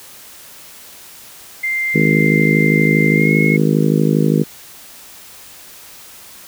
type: tone with pitch glide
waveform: sine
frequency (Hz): 2093 to 2169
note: C7 to C#7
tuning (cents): 0 to -38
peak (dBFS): -16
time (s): 1.63-3.57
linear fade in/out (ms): 10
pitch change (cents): +62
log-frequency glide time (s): 3.13-3.32
type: harmonic tone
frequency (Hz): 52.5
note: G#1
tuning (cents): +19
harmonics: 3 / 4 / 5 / 6 / 7 / 8 / 9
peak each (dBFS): -15 / -17 / -19 / -21 / -22 / -23 / -24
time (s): 1.94-4.44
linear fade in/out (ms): 20
effects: white hiss -39 dBFS RMS until 6.47 s